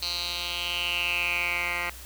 10% pulse tone with band-pass filter sweep, 174.5 Hz, F3, 1 cent flat, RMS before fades -29 dBFS, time 0.02-1.9 s, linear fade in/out 5 ms, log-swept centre 4200 to 1900 Hz, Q 6, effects added 62 Hz sine -44 dBFS peak until 2.05 s + white hiss -45 dBFS RMS until 2.05 s

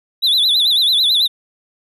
triangle tone with vibrato, 3714 Hz, A#7, 7 cents flat, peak -10 dBFS, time 0.22-1.28 s, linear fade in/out 20 ms, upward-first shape sine, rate 9.1 Hz, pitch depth 160 cents each way, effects none

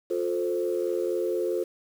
sine chord, F major, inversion none, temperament equal with one note detuned, 355.5 / 440 / 523.3 Hz, F4 / A4 / C5, +31 / 0 / 0 cents, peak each -27 / -29 / -30 dBFS, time 0.1-1.64 s, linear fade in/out 10 ms, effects tanh soft clip ceiling -16 dBFS + 8-bit

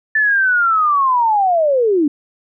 sine linear sweep, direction down, 1765 to 277.3 Hz, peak -11 dBFS, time 0.15-2.08 s, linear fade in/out 5 ms, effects none

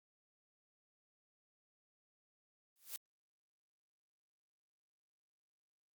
blue noise with exponential growth, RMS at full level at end -40 dBFS, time 2.76-2.96 s, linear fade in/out 0 ms, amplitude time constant 43 ms, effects Opus 48 kbps

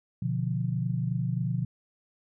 sine chord, B diminished, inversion none, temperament equal, 123.47 / 146.83 / 174.61 Hz, B2 / D3 / F3, 0 / 0 / 0 cents, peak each -29 / -32 / -31 dBFS, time 0.22-1.65 s, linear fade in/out 5 ms, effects none

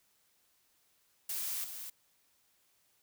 blue noise with level steps, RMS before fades -37 / -44 dBFS, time 1.29-1.9 s, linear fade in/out 5 ms, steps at 1.64 s, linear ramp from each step 2 ms, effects white hiss -72 dBFS RMS until 3.02 s

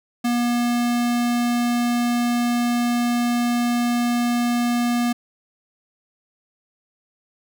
square tone, 240 Hz, B3, 49 cents flat, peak -19 dBFS, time 0.24-5.13 s, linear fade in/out 10 ms, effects none

